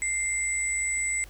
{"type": "tone pair together", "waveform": "sine", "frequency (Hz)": [2093, 7909], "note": ["C7", "B8"], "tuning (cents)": [0, 2], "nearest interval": "octave + major seventh", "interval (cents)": 2302, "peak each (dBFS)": -28, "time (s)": [0.02, 1.24], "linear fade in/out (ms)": 0, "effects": ["added 50 Hz sine -45 dBFS peak until 1.29 s", "pink hiss -53 dBFS RMS until 1.29 s"]}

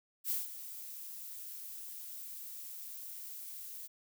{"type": "noise with ADSR envelope", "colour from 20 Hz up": "violet", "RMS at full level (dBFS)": -33, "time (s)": [0.24, 3.88], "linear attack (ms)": 69, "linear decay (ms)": 160, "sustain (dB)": -13, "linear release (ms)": 22, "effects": []}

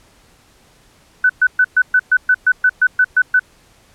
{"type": "tone bursts", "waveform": "sine", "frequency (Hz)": 1500, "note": "F#6", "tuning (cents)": 23, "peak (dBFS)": -8, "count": 13, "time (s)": [1.24, 3.395], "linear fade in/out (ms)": 5, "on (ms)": 55, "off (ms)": 120, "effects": ["pink hiss -51 dBFS RMS until 3.94 s", "low-pass 11000 Hz 12 dB/octave"]}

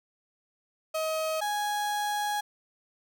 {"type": "tone pair in turn", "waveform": "35% pulse", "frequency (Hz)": [633, 830.4], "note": ["D#5", "G#5"], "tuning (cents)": [30, 0], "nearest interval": "perfect fourth", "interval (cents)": 470, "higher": "second", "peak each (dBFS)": -26, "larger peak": "neither", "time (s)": [[0.94, 1.41], [1.41, 2.41]], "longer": "second", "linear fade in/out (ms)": 10, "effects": []}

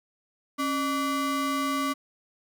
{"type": "ring-modulated tone", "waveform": "square", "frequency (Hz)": 440, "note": "A4", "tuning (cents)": 0, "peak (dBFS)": -23, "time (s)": [0.58, 1.94], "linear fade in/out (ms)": 20, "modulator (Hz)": 713, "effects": []}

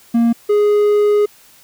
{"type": "tone pair in turn", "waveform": "triangle", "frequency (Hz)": [233.2, 415.5], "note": ["A#3", "G#4"], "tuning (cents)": [1, 1], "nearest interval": "minor seventh", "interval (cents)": 1000, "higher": "second", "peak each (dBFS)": -8, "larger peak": "neither", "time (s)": [[0.14, 0.33], [0.49, 1.26]], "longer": "second", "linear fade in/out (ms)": 10, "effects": ["white hiss -47 dBFS RMS until 1.63 s"]}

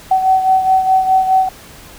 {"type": "beating tone pair", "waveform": "sine", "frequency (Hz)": [756, 760.8], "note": ["F#5", "F#5"], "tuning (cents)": [37, 48], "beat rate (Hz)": 4.8, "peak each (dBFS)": [-10, -17], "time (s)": [0.11, 1.49], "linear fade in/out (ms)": 5, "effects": ["pink hiss -38 dBFS RMS until 1.98 s"]}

